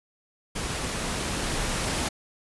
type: noise with level ramp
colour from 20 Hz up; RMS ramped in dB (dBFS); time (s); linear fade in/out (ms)
pink; -31 to -27; 0.55-2.09; 10
effects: resampled to 24000 Hz